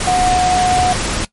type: tone in noise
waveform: sine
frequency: 730 Hz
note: F#5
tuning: 24 cents flat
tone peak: -11 dBFS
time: 0.07-0.93 s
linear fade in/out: 5 ms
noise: pink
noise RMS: -19 dBFS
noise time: 0-1.25 s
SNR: +5 dB
effects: noise-tail reverb RT60 0.1 s tail -18 dB re dry + MP3 48 kbps